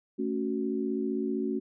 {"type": "chord", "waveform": "sine", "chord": "F# minor", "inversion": "first", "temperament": "just", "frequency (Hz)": [222, 277.5, 370], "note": ["A3", "C#4", "F#4"], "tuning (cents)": [16, 2, 0], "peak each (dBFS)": -32, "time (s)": [0.18, 1.6], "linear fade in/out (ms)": 20, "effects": []}